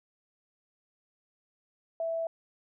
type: tone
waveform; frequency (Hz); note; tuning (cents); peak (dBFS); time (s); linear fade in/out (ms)
sine; 659; E5; -1; -29; 2-2.27; 2
effects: none